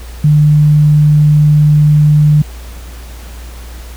sine tone, 150 Hz, D3, 37 cents sharp, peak -4 dBFS, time 0.24-2.42 s, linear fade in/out 5 ms, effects added 59 Hz sine -26 dBFS peak until 3.96 s + pink hiss -36 dBFS RMS until 3.96 s

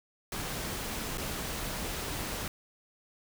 pink noise with dropouts, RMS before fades -36 dBFS, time 0.32-2.48 s, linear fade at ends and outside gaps 2 ms, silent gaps 1.174-1.18 s, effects none

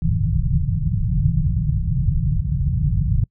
white low-pass noise, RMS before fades -19 dBFS, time 0.02-3.24 s, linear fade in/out 2 ms, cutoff 170 Hz, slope 96 dB/octave, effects noise-tail reverb RT60 0.1 s tail -26 dB re dry

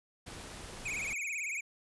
pink noise, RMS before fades -46 dBFS, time 0.26-1.14 s, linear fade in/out 10 ms
square tone with vibrato, 2349 Hz, D7, in tune, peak -35 dBFS, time 0.85-1.61 s, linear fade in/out 10 ms, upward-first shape triangle, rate 18 Hz, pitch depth 170 cents each way
effects resampled to 24000 Hz

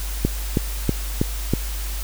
click train, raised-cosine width 3 ms, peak -4 dBFS, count 5, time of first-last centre 0.25-1.536 s, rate 3.11 Hz, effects added 50 Hz sine -25 dBFS peak until 2.03 s + white hiss -34 dBFS RMS until 2.03 s

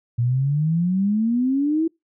sine exponential sweep, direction up, 116.54 to 332.4 Hz, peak -17 dBFS, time 0.18-1.88 s, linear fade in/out 10 ms, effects noise-tail reverb RT60 0.2 s tail -26 dB re dry

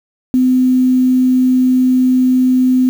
sine tone with quantisation, 255.2 Hz, C4, 43 cents flat, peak -8 dBFS, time 0.34-2.89 s, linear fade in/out 0 ms, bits 6, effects none

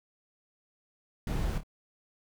brown noise with echo, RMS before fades -31 dBFS, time 1.27-1.58 s, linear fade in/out 2 ms, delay 27 ms, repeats 2, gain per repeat -9 dB, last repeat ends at 1.634 s, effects none

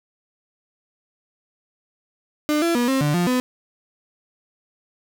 35% pulse tone with pitch steps, 300.5 / 337.5 / 241.7 / 266.5 / 147.5 / 175.8 / 252 Hz, D4 / E4 / B3 / C4 / D3 / F3 / B3, +40 / +41 / -37 / +32 / +8 / +12 / +35 cents, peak -16 dBFS, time 2.49-3.4 s, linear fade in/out 0 ms, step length 130 ms, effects none

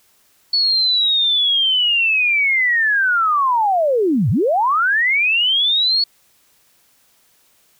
sine linear two-way sweep, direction down then up, 4435 to 91.8 to 4435 Hz, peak -13 dBFS, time 0.53-6.04 s, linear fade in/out 5 ms, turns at 4.3 s, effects white hiss -57 dBFS RMS until 7.79 s

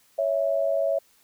sine tone pair together, 557 / 658 Hz, C#5 / E5, +8 / -3 cents, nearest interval minor third, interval 289 cents, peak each -24 dBFS, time 0.18-0.99 s, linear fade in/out 10 ms, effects white hiss -61 dBFS RMS until 1.23 s

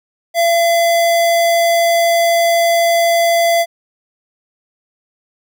square tone, 678 Hz, E5, 49 cents sharp, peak -11 dBFS, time 0.34-3.66 s, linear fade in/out 50 ms, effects none

